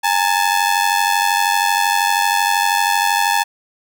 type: ring-modulated tone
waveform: sawtooth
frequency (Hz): 866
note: A5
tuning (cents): -28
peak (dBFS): -7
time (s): 0.03-3.44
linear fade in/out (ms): 20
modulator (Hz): 46.4
effects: none